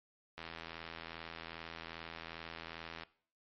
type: click train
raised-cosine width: 0.3 ms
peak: -28 dBFS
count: 220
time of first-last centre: 0.38-3.035 s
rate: 82.5 Hz
effects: noise-tail reverb RT60 0.5 s tail -19 dB re dry + MP3 32 kbps